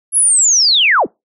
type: linear sweep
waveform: sine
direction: down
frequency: 11000 to 123.47 Hz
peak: -8 dBFS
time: 0.12-1.07 s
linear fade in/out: 50 ms
effects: noise-tail reverb RT60 0.2 s tail -24 dB re dry